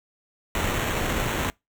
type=noise with sample-and-hold; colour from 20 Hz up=pink; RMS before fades=-26 dBFS; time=0.55-1.5 s; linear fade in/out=0 ms; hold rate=4900 Hz; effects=noise-tail reverb RT60 0.2 s tail -25 dB re dry